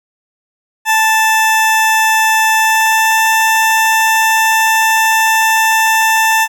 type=tone with pitch glide; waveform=20% pulse; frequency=880 to 886.6 Hz; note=A5 to A5; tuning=0 to +13 cents; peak=-4 dBFS; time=0.85-6.48 s; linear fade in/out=50 ms; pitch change=+13 cents; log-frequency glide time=2.56-3.26 s; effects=none